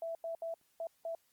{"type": "tone bursts at uneven times", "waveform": "sine", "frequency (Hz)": 662, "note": "E5", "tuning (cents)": 7, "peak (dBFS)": -36, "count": 5, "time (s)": [[0.02, 0.15], [0.24, 0.35], [0.42, 0.54], [0.8, 0.87], [1.05, 1.15]], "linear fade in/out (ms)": 2, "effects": ["white hiss -73 dBFS RMS until 1.32 s", "Opus 24 kbps"]}